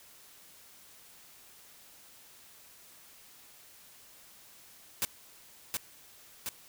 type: noise with echo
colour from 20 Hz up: white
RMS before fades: -30 dBFS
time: 5.02-5.05 s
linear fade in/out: 0 ms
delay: 720 ms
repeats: 2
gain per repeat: -3 dB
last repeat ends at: 6.49 s
effects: white hiss -56 dBFS RMS until 6.68 s